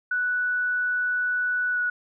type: tone with pitch glide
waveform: sine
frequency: 1480 to 1466.4 Hz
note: F#6 to F#6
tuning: 0 to -16 cents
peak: -22 dBFS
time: 0.11-1.9 s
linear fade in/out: 5 ms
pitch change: -16 cents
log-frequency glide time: 1.72-1.79 s
effects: none